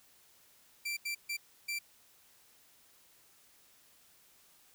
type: tone bursts at uneven times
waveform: sawtooth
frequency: 2349 Hz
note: D7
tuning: in tune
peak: -31 dBFS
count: 4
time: 0.85-0.97 / 1.05-1.15 / 1.29-1.37 / 1.68-1.79 s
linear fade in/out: 10 ms
effects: white hiss -64 dBFS RMS until 4.74 s